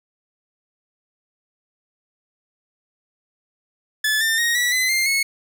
sawtooth tone with pitch steps, 1730 / 1799.3 / 1871.4 / 1946.4 / 2024 / 2105 / 2190 Hz, A6 / A6 / A#6 / B6 / B6 / C7 / C#7, -30 / +38 / +6 / -26 / +42 / +10 / -22 cents, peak -14 dBFS, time 4.04-5.23 s, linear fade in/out 5 ms, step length 170 ms, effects none

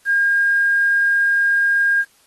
sine tone with quantisation, 1616 Hz, G#6, 48 cents flat, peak -13 dBFS, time 0.05-2.05 s, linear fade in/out 50 ms, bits 7, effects white hiss -56 dBFS RMS until 2.26 s + AAC 32 kbps

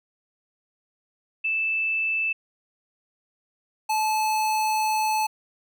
sine / square tone pair in turn, 2637 / 865.9 Hz, E7 / A5, 0 / -28 cents, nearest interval octave + perfect fifth, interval 1928 cents, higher first, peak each -22 dBFS, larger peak neither, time 1.44-2.33 / 3.89-5.27 s, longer second, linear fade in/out 10 ms, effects none

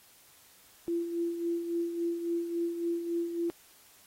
sine tone with tremolo, 340 Hz, F4, 46 cents flat, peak -27 dBFS, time 0.88-3.5 s, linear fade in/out 0 ms, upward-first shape sine, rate 3.6 Hz, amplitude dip 55%, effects white hiss -59 dBFS RMS until 4.06 s + AAC 48 kbps

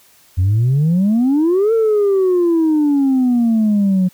sine exponential two-way sweep, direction up then down, 86.9 to 458.6 to 180.6 Hz, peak -9 dBFS, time 0.37-4.09 s, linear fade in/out 20 ms, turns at 1.73 s, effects tanh soft clip ceiling -9 dBFS + white hiss -50 dBFS RMS until 4.13 s

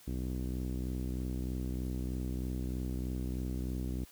sawtooth tone with low-pass filter, 63.2 Hz, B1, 41 cents sharp, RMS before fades -36 dBFS, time 0.07-4.05 s, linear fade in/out 10 ms, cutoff 300 Hz, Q 2, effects white hiss -58 dBFS RMS until 4.11 s

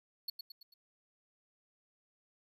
square tone with echo, 4380 Hz, C#8, 22 cents flat, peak -36 dBFS, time 0.28-0.3 s, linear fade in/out 5 ms, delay 110 ms, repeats 4, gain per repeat -6 dB, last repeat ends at 0.74 s, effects 13-bit

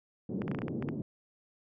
pink band-pass noise, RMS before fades -36 dBFS, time 0.29-1.02 s, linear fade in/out 2 ms, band 130 to 390 Hz, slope 24 dB/octave
clicks, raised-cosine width 0.5 ms, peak -24 dBFS, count 9, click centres 0.419 / 0.48 / 0.515 / 0.548 / 0.588 / 0.619 / 0.682 / 0.825 / 0.888 s
effects none

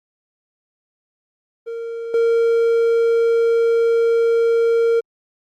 triangle tone with level steps, 461.7 Hz, A#4, 17 cents flat, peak -23 / -11 dBFS, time 1.66-5.01 s, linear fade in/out 20 ms, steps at 2.14 s, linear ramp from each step 2 ms, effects Opus 32 kbps

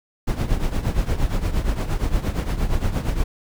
brown noise with tremolo, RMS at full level -18 dBFS, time 0.27-3.24 s, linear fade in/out 10 ms, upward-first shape triangle, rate 8.6 Hz, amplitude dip 80%, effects none

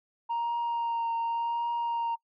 sine tone with vibrato, 932.3 Hz, A#5, in tune, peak -25 dBFS, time 0.29-2.16 s, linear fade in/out 20 ms, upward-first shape triangle, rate 0.88 Hz, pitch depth 20 cents each way, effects noise-tail reverb RT60 0.1 s tail -25 dB re dry + tanh soft clip ceiling -26 dBFS

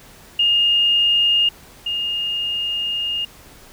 sine tone pair in turn, 2835 / 2835 Hz, F7 / F7, +25 / +25 cents, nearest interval unison, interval 0 cents, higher neither, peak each -13 / -20 dBFS, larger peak first, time 0.39-1.49 / 1.86-3.25 s, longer second, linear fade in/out 5 ms, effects pink hiss -45 dBFS RMS until 3.72 s

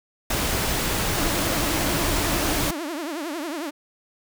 pink noise, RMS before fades -24 dBFS, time 0.3-2.71 s, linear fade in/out 5 ms
sawtooth tone with vibrato, 314.1 Hz, D#4, 16 cents sharp, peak -24 dBFS, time 1.16-3.71 s, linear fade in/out 20 ms, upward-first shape triangle, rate 11 Hz, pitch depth 240 cents each way
effects none

